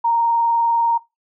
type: tone with vibrato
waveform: sine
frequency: 930 Hz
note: A#5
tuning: 4 cents flat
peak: -14 dBFS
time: 0.04-0.98 s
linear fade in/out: 10 ms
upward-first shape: sine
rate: 20 Hz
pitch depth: 22 cents each way
effects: noise-tail reverb RT60 0.2 s tail -19 dB re dry